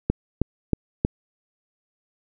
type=click train; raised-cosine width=3 ms; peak=-6 dBFS; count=4; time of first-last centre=0.1-1.049 s; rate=3.16 Hz; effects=none